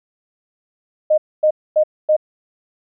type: tone bursts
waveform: sine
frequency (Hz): 616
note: D#5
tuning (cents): -17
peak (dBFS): -10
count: 4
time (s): 1.1-2.166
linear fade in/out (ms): 10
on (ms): 79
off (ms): 250
effects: none